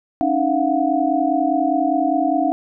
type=tone cluster; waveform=sine; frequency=279 / 308.8 / 683 / 728 Hz; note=C#4 / D#4 / F5 / F#5; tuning=+11 / -13 / -39 / -28 cents; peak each=-21 dBFS; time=0.21-2.52 s; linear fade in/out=0 ms; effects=none